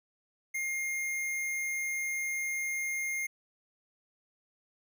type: tone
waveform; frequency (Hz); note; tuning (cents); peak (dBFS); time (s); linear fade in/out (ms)
square; 2125; C7; +26; -32; 0.54-3.27; 10
effects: none